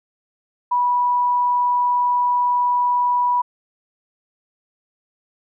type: tone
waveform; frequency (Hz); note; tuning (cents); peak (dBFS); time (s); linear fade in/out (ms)
sine; 979; B5; -15; -15; 0.71-3.42; 10
effects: none